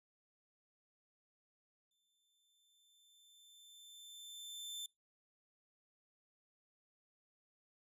sawtooth tone with exponential growth, 3545 Hz, A7, 12 cents sharp, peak -39 dBFS, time 1.91-4.86 s, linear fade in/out 2 ms, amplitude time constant 640 ms, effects noise-tail reverb RT60 0.2 s tail -23 dB re dry + resampled to 32000 Hz

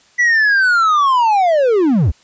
triangle linear sweep, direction down, 1975.5 to 55 Hz, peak -8 dBFS, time 0.18-2.12 s, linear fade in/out 20 ms, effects white hiss -51 dBFS RMS until 2.23 s + resampled to 16000 Hz

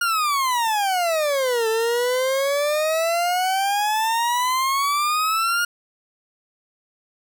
40% pulse exponential two-way sweep, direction down then up, 1431 to 440.4 to 1431 Hz, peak -18 dBFS, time 0.01-5.65 s, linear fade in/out 5 ms, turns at 1.68 s, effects none

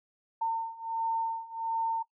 sine beating tone pair, 906 / 907.4 Hz, A#5 / A#5, -50 / -47 cents, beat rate 1.4 Hz, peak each -33 / -31 dBFS, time 0.41-2.03 s, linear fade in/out 10 ms, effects noise-tail reverb RT60 0.1 s tail -20 dB re dry

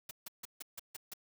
white noise bursts, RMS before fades -44 dBFS, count 7, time 0.09-1.137 s, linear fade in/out 5 ms, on 21 ms, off 150 ms, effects none

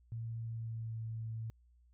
sine tone with pitch glide, 114.3 to 112.27 Hz, A#2 to A2, -34 to +35 cents, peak -38 dBFS, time 0.12-1.5 s, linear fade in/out 0 ms, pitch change -31 cents, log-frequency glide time 0.41-1.03 s, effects added 60 Hz sine -63 dBFS peak until 1.93 s

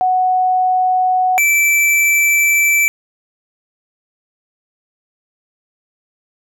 sine / square tone pair in turn, 740 / 2326 Hz, F#5 / D7, 0 / -17 cents, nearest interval octave + minor sixth, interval 1983 cents, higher second, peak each -11 dBFS, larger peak neither, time 0.01-1.38 / 1.38-2.88 s, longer second, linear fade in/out 0 ms, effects none

